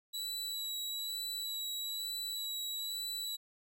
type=tone with vibrato; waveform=sawtooth; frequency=3922 Hz; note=B7; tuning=13 cents flat; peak=-34 dBFS; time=0.13-3.37 s; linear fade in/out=20 ms; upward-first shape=sine; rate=1.1 Hz; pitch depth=18 cents each way; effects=none